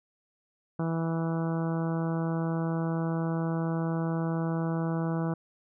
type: harmonic tone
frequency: 164.3 Hz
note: E3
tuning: 5 cents flat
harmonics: 1 / 2 / 3 / 4 / 5 / 6 / 7 / 8 / 9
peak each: -28 / -34 / -38 / -40 / -42 / -44 / -45 / -46 / -47 dBFS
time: 0.79-5.34 s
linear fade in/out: 5 ms
effects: none